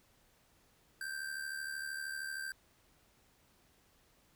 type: tone with amplitude modulation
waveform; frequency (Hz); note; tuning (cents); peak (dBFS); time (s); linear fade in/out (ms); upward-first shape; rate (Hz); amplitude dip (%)
square; 1568; G6; 0; -37; 1.01-2.52; 2; sine; 73; 60
effects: pink hiss -69 dBFS RMS until 4.35 s